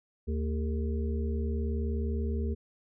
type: harmonic tone with a mistuned harmonic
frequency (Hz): 75.8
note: D#2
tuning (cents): -45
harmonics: 1 / 3 / 5 / 6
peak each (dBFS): -29 / -36 / -39 / -42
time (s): 0.27-2.55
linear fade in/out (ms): 20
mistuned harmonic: 5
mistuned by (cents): +73
effects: none